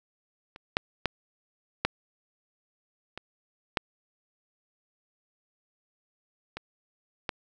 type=clicks; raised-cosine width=0.3 ms; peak=-28 / -7 / -9 / -7 / -21 / -8 / -20 / -13 dBFS; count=8; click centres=0.561 / 0.769 / 1.057 / 1.85 / 3.176 / 3.772 / 6.57 / 7.292 s; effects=none